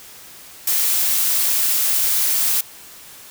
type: noise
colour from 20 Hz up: blue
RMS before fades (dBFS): -18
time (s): 0.67-2.61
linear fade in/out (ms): 5
effects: white hiss -41 dBFS RMS until 3.3 s